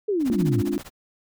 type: exponential sweep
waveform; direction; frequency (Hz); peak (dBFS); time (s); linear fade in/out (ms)
sine; down; 440 to 100.4; -20; 0.08-0.62; 10
type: noise with tremolo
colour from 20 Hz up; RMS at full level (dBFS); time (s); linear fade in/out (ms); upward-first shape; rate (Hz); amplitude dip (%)
pink; -37; 0.19-0.91; 50; sine; 15; 100
type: chord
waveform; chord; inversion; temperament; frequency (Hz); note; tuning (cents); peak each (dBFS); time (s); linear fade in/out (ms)
sine; D half-diminished seventh; second; equal; 207.7 / 261.6 / 293.7 / 349.2; Ab3 / C4 / D4 / F4; 0 / 0 / 0 / 0; -29 / -30 / -26 / -27; 0.3-0.78; 0
effects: none